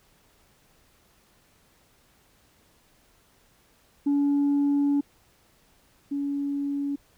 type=tone pair in turn; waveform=sine; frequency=284.7 / 282.7 Hz; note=C#4 / C#4; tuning=+46 / +34 cents; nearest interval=unison; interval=12 cents; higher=first; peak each=-18 / -25 dBFS; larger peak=first; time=4.06-5.01 / 6.11-6.96 s; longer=first; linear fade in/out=10 ms; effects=tanh soft clip ceiling -18 dBFS + pink hiss -62 dBFS RMS until 7.17 s